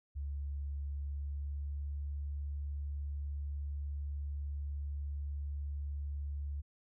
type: tone with pitch glide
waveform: sine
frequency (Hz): 70.9 to 71.72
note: C#2 to D2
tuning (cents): +40 to -40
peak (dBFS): -36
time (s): 0.15-6.62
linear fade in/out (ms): 20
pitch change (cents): +20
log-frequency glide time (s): 0.84-1.9
effects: none